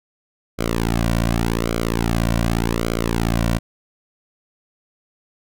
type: tone with flanger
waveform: sawtooth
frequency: 57.1 Hz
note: A#1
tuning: 35 cents flat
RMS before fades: -20 dBFS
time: 0.58-3.59 s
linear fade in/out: 20 ms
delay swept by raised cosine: 1.1 to 2.4 ms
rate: 0.86 Hz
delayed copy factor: -0.95
effects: none